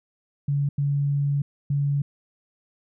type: tone bursts at uneven times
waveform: sine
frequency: 142.1 Hz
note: C#3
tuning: 43 cents sharp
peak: -20 dBFS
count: 3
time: 0.48-0.69 / 0.78-1.42 / 1.7-2.02 s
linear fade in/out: 5 ms
effects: none